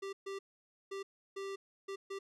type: tone bursts at uneven times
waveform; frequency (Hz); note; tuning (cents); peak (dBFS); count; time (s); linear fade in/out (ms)
square; 392; G4; 0; -40; 6; 0.02-0.13 / 0.26-0.39 / 0.91-1.03 / 1.36-1.56 / 1.88-1.96 / 2.1-2.19; 10
effects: low-pass 7000 Hz 12 dB/octave